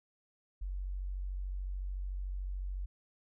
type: tone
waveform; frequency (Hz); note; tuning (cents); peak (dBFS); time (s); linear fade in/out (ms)
sine; 46.85; F#1; +22; -35; 0.61-2.86; 10
effects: none